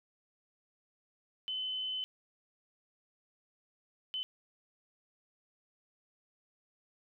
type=tone bursts at uneven times; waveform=sine; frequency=3037 Hz; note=F#7; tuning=44 cents sharp; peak=-34 dBFS; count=2; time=1.48-2.04 / 4.14-4.23 s; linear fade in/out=0 ms; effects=none